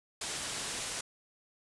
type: low-pass noise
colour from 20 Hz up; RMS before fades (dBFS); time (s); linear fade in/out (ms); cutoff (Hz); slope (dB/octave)
white; -38; 0.21-1.01; 5; 9800; 24
effects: resampled to 24000 Hz